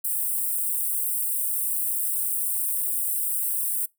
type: high-pass noise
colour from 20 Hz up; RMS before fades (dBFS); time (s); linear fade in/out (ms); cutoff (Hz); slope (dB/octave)
white; -26; 0.04-3.86; 10; 8200; 96
effects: noise-tail reverb RT60 0.2 s tail -24 dB re dry